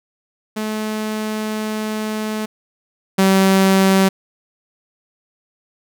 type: tone pair in turn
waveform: sawtooth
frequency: 215.6 / 192.08 Hz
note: A3 / G3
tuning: -35 / -35 cents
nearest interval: major second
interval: 200 cents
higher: first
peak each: -17 / -7 dBFS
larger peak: second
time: 0.56-2.46 / 3.18-4.09 s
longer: first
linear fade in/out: 10 ms
effects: none